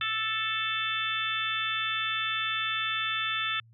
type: harmonic tone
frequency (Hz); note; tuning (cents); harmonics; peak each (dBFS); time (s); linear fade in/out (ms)
440; A4; 0; 3 / 4 / 5 / 6 / 7 / 8; -33 / -34 / -39 / -34 / -39 / -33; 0.01-3.6; 2
effects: added 114 Hz sine -54 dBFS peak until 3.73 s